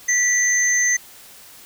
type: tone pair together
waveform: sine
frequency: 1958 / 6241 Hz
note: B6 / G8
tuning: -15 / -9 cents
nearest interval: octave + minor sixth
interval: 2006 cents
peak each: -18 dBFS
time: 0.08-0.97 s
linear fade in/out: 10 ms
effects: white hiss -44 dBFS RMS until 1.65 s